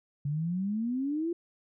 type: exponential sweep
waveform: sine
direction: up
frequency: 140 to 349.2 Hz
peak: -28 dBFS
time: 0.25-1.33 s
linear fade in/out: 5 ms
effects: none